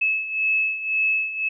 sine beating tone pair, 2595 / 2596.9 Hz, E7 / E7, -28 / -27 cents, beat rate 1.9 Hz, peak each -26 / -21 dBFS, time 0.01-1.49 s, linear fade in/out 10 ms, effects none

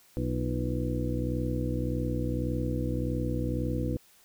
harmonic tone with a mistuned harmonic, 61.74 Hz, B1, in tune, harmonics 1 / 2 / 3 / 4 / 5 / 6 / 8, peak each -33 / -32 / -40 / -35 / -35 / -40 / -37 dBFS, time 0.17-3.97 s, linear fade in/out 0 ms, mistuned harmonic 6, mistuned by -100 cents, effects white hiss -60 dBFS RMS until 4.24 s

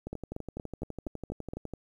two click trains, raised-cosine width 2 ms, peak -23 / -24 dBFS, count 7 / 21, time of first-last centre 0.13-1.535 / 0.07-1.737 s, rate 4.27 / 12 Hz, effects 10-bit

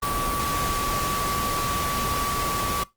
sine tone in noise, 1146 Hz, D6, 43 cents flat, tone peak -25 dBFS, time 0.02-2.84 s, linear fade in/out 10 ms, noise pink, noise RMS -28 dBFS, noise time 0.02-2.84 s, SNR 0 dB, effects noise-tail reverb RT60 0.2 s tail -21 dB re dry + Opus 32 kbps

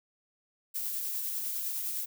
violet noise with tremolo, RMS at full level -33 dBFS, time 0.74-2.06 s, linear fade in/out 20 ms, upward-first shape triangle, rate 9.9 Hz, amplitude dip 30%, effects none

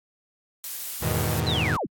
blue noise, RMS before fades -33 dBFS, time 0.64-1.4 s, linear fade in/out 0 ms
sawtooth chord, E major seventh, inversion none, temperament equal, 82.41 / 103.83 / 123.47 / 155.56 Hz, E2 / G#2 / B2 / D#3, 0 / 0 / 0 / 0 cents, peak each -25 dBFS, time 1.02-1.77 s, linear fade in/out 10 ms
sine linear sweep, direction down, 4212 to 73.7 Hz, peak -25 dBFS, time 1.46-1.87 s, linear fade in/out 20 ms
effects AAC 64 kbps

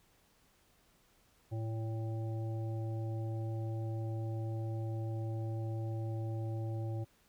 harmonic tone with a mistuned harmonic, 112.2 Hz, A2, 34 cents sharp, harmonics 1 / 3 / 5 / 7, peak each -35 / -45 / -49 / -52 dBFS, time 1.51-7.05 s, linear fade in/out 20 ms, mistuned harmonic 1, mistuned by -23 cents, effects pink hiss -69 dBFS RMS until 7.28 s

